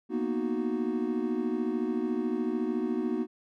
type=chord; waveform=triangle; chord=B major seventh; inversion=third; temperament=equal; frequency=233.1 / 246.9 / 311.1 / 370 Hz; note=A#3 / B3 / D#4 / F#4; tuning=0 / 0 / 0 / 0 cents; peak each=-31 dBFS; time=0.09-3.27 s; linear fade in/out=50 ms; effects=none